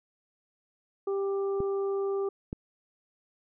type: harmonic tone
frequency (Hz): 394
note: G4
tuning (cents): +9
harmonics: 1 / 2 / 3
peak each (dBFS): -27 / -43 / -42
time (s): 1.07-2.29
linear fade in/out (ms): 5
type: clicks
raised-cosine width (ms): 3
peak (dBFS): -21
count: 2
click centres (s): 1.604 / 2.529
effects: none